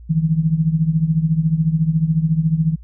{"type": "tone with tremolo", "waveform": "sine", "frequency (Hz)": 160.1, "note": "D#3", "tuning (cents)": 50, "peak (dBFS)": -10, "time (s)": [0.09, 2.76], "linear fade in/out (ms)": 20, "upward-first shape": "triangle", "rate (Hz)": 14, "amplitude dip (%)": 85, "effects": ["added 58 Hz sine -36 dBFS peak until 2.83 s"]}